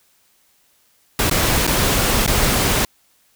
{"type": "noise with dropouts", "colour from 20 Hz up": "pink", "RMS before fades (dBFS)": -17, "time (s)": [1.19, 2.85], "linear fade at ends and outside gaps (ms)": 2, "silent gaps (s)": [[1.298, 1.311], [1.668, 1.675], [2.264, 2.276]], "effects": ["white hiss -59 dBFS RMS until 3.35 s"]}